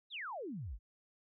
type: exponential sweep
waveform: sine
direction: down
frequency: 4041 to 41.2 Hz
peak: -40 dBFS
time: 0.1-0.79 s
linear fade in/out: 50 ms
effects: none